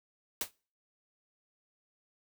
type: noise with exponential decay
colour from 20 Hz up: white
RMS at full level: -29 dBFS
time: 0.41-0.51 s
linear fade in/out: 2 ms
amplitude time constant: 21 ms
effects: noise-tail reverb RT60 0.4 s tail -25 dB re dry